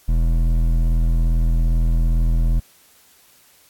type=tone with hard clipping; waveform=triangle; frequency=41.2 Hz; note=E1; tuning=in tune; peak=-16 dBFS; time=0.08-2.6 s; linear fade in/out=10 ms; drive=14 dB; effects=white hiss -53 dBFS RMS until 3.69 s + AAC 64 kbps